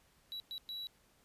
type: tone bursts at uneven times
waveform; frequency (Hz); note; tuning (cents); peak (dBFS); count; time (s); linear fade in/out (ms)
triangle; 3913; B7; -17; -39; 3; 0.32-0.4 / 0.51-0.58 / 0.69-0.87; 0
effects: pink hiss -69 dBFS RMS until 1.24 s + resampled to 32000 Hz